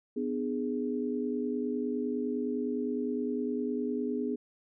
sine chord, G# diminished, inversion first, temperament just, 249.2 / 299 / 415.3 Hz, B3 / D4 / G#4, +16 / +31 / 0 cents, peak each -32 / -36 / -34 dBFS, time 0.16-4.36 s, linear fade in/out 10 ms, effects none

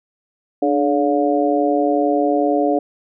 harmonic tone with a mistuned harmonic, 142.2 Hz, C#3, 45 cents sharp, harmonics 2 / 3 / 4 / 5, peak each -18 / -21 / -20 / -20 dBFS, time 0.62-2.79 s, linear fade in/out 5 ms, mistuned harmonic 2, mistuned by +67 cents, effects none

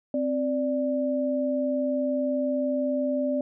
sine tone pair together, 261.6 / 587.3 Hz, C4 / D5, 0 / 0 cents, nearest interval octave + major second, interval 1400 cents, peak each -26 dBFS, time 0.14-3.41 s, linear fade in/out 2 ms, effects none

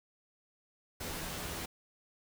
pink noise with comb filter, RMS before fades -40 dBFS, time 1-1.66 s, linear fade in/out 10 ms, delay 12 ms, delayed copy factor +0.5, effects none

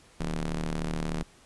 sawtooth ring-modulated tone, 76.7 Hz, D#2, 24 cents flat, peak -22 dBFS, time 0.2-1.23 s, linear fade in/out 5 ms, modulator 93.3 Hz, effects pink hiss -57 dBFS RMS until 1.45 s + resampled to 24000 Hz

